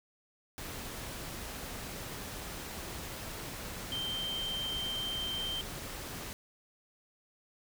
sine tone in noise, 3136 Hz, G7, in tune, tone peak -34 dBFS, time 3.92-5.61 s, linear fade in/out 0 ms, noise pink, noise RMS -42 dBFS, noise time 0.58-6.33 s, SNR +5 dB, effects none

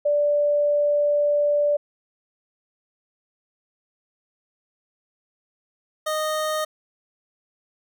sine / 25% pulse tone pair in turn, 585 / 618.7 Hz, D5 / D#5, -7 / -10 cents, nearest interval minor second, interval 97 cents, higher second, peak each -17 / -19 dBFS, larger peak first, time 0.05-1.77 / 6.06-6.65 s, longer first, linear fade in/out 10 ms, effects none

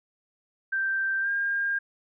sine tone with pitch glide, 1568 to 1609.3 Hz, G6 to G6, 0 to +45 cents, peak -24 dBFS, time 0.72-1.79 s, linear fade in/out 10 ms, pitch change +45 cents, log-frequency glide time 1.21-1.29 s, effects none

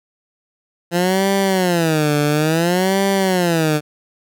15% pulse tone with vibrato, 170 Hz, F3, 46 cents flat, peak -8 dBFS, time 0.91-3.81 s, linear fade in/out 50 ms, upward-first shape sine, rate 0.58 Hz, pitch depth 250 cents each way, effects none

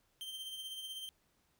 45% pulse tone with tremolo, 3136 Hz, G7, in tune, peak -40 dBFS, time 0.21-1.09 s, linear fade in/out 0 ms, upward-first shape triangle, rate 16 Hz, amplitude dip 50%, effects pink hiss -75 dBFS RMS until 1.59 s

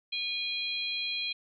harmonic tone, 817 Hz, G#5, 29 cents flat, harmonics 3 / 4 / 5, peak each -35 / -35 / -35 dBFS, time 0.12-1.33 s, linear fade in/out 10 ms, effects none

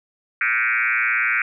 sine tone with frequency modulation, 1900 Hz, A#6, 33 cents sharp, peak -17 dBFS, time 0.41-1.42 s, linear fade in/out 2 ms, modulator 117 Hz, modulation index 4.5, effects none

